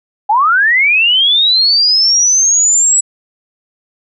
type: linear sweep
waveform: sine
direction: up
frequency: 796 to 7850 Hz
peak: -7 dBFS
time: 0.29-3.01 s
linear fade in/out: 10 ms
effects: none